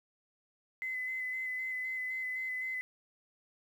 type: tone with vibrato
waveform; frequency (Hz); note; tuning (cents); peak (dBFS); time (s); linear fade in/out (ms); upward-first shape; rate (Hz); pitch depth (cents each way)
sine; 2031; B6; +48; -34; 0.82-2.81; 0; square; 3.9; 14
effects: 10-bit